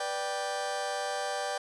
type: chord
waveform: sawtooth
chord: G major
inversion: first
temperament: just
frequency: 490 / 588 / 784 Hz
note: B4 / D5 / G5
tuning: -14 / +2 / 0 cents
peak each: -35 / -31 / -30 dBFS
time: 0-1.58 s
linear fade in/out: 5 ms
effects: resampled to 22050 Hz + 10-bit